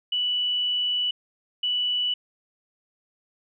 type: tone bursts at uneven times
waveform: sine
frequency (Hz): 2960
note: F#7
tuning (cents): 0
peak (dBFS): -22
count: 2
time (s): 0.12-1.11 / 1.63-2.14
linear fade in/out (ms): 5
effects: none